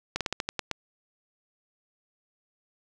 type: slowing click train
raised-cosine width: 0.2 ms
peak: -11 dBFS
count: 8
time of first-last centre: 0.16-0.713 s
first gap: 47 ms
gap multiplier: 1.17
effects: none